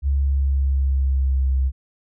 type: tone with pitch glide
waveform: sine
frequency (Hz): 69.3 to 66.02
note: C#2 to C2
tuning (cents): 0 to +16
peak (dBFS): -16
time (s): 0.02-1.72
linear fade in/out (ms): 50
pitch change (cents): -84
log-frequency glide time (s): 0.12-1.54
effects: none